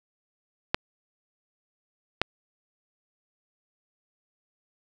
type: clicks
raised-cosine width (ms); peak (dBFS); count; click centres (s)
0.3; -5; 2; 0.745 / 2.216
effects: none